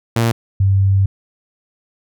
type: tone pair in turn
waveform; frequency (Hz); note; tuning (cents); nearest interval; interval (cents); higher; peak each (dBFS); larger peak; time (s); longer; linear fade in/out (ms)
sawtooth / sine; 115.7 / 97.29; A#2 / G2; -13 / -13; minor third; 300; first; -9 / -10; first; 0.16-0.32 / 0.6-1.06; second; 5
effects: none